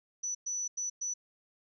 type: tone bursts at uneven times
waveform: sine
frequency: 5950 Hz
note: F#8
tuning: 9 cents sharp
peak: -32 dBFS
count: 4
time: 0.23-0.35 / 0.46-0.68 / 0.77-0.9 / 1.01-1.14 s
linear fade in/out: 10 ms
effects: none